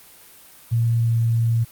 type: tone with pitch glide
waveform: sine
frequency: 116.2 to 115.33 Hz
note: A#2 to A#2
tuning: -5 to -18 cents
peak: -16 dBFS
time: 0.71-1.65 s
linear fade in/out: 20 ms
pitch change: -13 cents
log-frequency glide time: 0.97-1.11 s
effects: white hiss -47 dBFS RMS until 1.71 s + Opus 32 kbps